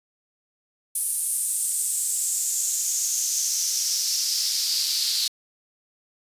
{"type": "noise with high-pass filter sweep", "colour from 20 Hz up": "pink", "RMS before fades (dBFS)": -25, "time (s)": [0.95, 5.28], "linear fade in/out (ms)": 5, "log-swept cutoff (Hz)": [9800, 4300], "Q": 4.4, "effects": ["resampled to 32000 Hz"]}